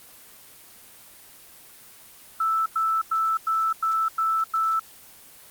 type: tone bursts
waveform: sine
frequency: 1318.5 Hz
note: E6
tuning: in tune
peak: -20 dBFS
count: 7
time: 2.4-4.796 s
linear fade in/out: 5 ms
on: 260 ms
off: 96 ms
effects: white hiss -48 dBFS RMS until 5.5 s + Opus 24 kbps